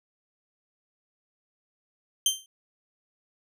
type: tone with exponential decay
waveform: 20% pulse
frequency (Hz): 3136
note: G7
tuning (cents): 0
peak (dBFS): -12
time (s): 2.26-2.46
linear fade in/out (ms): 2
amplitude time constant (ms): 42
effects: none